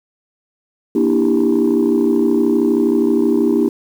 sine chord, E half-diminished seventh, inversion second, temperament just, 237.3 / 296.7 / 329.6 / 395.6 Hz, Bb3 / D4 / E4 / G4, +31 / +18 / 0 / +16 cents, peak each -16 dBFS, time 0.95-3.69 s, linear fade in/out 5 ms, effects tanh soft clip ceiling -6 dBFS + 7-bit

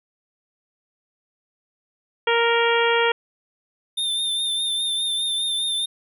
harmonic tone, 466.2 Hz, A#4, in tune, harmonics 1 / 2 / 3 / 4 / 5 / 6 / 7, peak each -20 / -23 / -25 / -26 / -27 / -28 / -28 dBFS, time 2.27-3.12 s, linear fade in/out 5 ms
square tone with vibrato, 3600 Hz, A7, 39 cents sharp, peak -22 dBFS, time 3.97-5.86 s, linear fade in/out 10 ms, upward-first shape triangle, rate 4.9 Hz, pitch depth 42 cents each way
effects none

